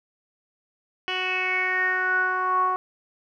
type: tone with low-pass filter sweep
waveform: 10% pulse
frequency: 370 Hz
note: F#4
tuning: in tune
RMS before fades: -24 dBFS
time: 1.08-2.76 s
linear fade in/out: 0 ms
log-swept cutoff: 3100 to 1000 Hz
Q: 7.5
effects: none